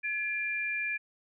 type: tone pair together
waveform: sine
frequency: 1704.9 / 2383 Hz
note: G#6 / D7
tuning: +45 / +25 cents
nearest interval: tritone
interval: 580 cents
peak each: -35 / -31 dBFS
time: 0.03-0.98 s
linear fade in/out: 20 ms
effects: none